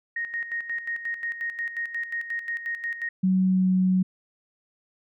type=tone with tremolo; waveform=sine; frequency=1864.7 Hz; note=A#6; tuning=in tune; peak=-26 dBFS; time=0.16-3.09 s; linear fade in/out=5 ms; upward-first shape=square; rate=5.6 Hz; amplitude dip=65%
type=tone with pitch glide; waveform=sine; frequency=187.1 to 185.7 Hz; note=F#3 to F#3; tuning=+20 to +7 cents; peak=-18 dBFS; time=3.23-4.03 s; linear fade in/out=10 ms; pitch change=-13 cents; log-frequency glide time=3.44-3.69 s
effects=none